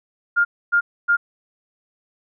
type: tone bursts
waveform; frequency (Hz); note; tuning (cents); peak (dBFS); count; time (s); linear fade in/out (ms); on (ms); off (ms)
sine; 1408; F6; +14; -13; 3; 0.36-1.17; 20; 90; 270
effects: none